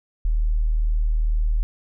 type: tone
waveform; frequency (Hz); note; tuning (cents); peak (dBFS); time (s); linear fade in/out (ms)
sine; 38.89; D#1; 0; -17; 0.25-1.63; 0
effects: none